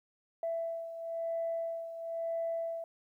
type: beating tone pair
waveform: sine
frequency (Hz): 664 / 665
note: E5 / E5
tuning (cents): +12 / +15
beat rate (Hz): 1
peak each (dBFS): -34 / -40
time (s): 0.43-2.84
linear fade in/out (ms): 2
effects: tanh soft clip ceiling -26 dBFS + 12-bit